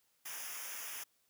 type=noise with comb filter; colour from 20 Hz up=white; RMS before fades=-44 dBFS; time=0.25-1.04 s; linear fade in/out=10 ms; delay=0.24 ms; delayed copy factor=-0.95; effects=white hiss -75 dBFS RMS until 1.29 s + high-pass 60 Hz 12 dB/octave